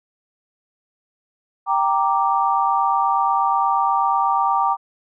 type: chord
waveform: sine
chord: G minor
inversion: none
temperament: equal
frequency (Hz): 784 / 932.3 / 1174.7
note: G5 / Bb5 / D6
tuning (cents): 0 / 0 / 0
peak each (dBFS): -20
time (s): 1.66-4.77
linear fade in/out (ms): 50
effects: none